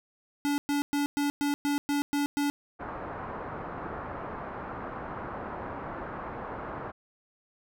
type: tone bursts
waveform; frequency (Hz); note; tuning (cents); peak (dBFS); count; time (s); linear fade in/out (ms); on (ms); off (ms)
square; 287.5; D4; -37; -26; 9; 0.45-2.5; 0; 130; 110
type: low-pass noise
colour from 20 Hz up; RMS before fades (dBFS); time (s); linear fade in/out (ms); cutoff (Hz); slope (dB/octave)
white; -38; 2.79-6.92; 20; 1300; 24
effects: none